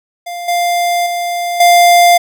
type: tone with level steps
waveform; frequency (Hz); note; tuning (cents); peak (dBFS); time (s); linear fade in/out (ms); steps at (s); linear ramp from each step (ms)
square; 698.5; F5; 0; -22 / -12 / -16 / -5; 0.26-2.18; 10; 0.48 / 1.06 / 1.6; 5
effects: none